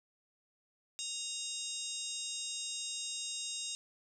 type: harmonic tone with a mistuned harmonic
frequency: 932.3 Hz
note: A#5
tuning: in tune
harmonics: 3 / 4 / 5 / 6 / 7 / 8 / 9 / 10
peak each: -47 / -42 / -49 / -48 / -45 / -45 / -48 / -55 dBFS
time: 0.99-3.75 s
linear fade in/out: 0 ms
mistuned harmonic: 5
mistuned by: +120 cents
effects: none